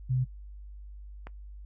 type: tone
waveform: sine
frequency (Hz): 128.2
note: C3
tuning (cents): -35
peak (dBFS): -24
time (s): 0.09-0.25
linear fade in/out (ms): 20
type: click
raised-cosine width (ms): 0.5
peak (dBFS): -27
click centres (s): 1.27
effects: noise-tail reverb RT60 0.1 s tail -19 dB re dry + added 50 Hz sine -42 dBFS peak until 1.65 s